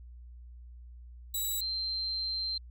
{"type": "tone pair in turn", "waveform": ["5% pulse", "sine"], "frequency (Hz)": [3905, 4137], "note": ["B7", "C8"], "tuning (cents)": [-20, -20], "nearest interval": "minor second", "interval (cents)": 100, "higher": "second", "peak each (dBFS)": [-23, -31], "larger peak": "first", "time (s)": [[1.34, 1.61], [1.61, 2.58]], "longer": "second", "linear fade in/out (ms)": 5, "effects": ["added 60 Hz sine -46 dBFS peak until 2.7 s"]}